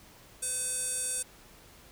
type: tone with band-pass filter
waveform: square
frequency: 511 Hz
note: C5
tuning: 41 cents flat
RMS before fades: -33 dBFS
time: 0.42-1.23 s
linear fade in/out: 10 ms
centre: 8800 Hz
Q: 6.3
effects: pink hiss -55 dBFS RMS until 1.91 s